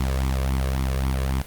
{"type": "tone with flanger", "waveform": "sawtooth", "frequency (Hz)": 66.1, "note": "C2", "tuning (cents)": 18, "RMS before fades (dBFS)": -23, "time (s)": [0, 1.42], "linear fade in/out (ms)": 5, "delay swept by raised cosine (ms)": [0.88, 1.83], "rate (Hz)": 3.7, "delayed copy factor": 0.7, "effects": ["pink hiss -42 dBFS RMS until 1.46 s", "Opus 48 kbps"]}